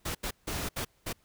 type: noise bursts at uneven times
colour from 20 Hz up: pink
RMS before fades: -34 dBFS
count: 5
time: 0.05-0.15 / 0.23-0.31 / 0.47-0.69 / 0.76-0.85 / 1.06-1.13 s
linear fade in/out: 10 ms
effects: pink hiss -68 dBFS RMS until 1.24 s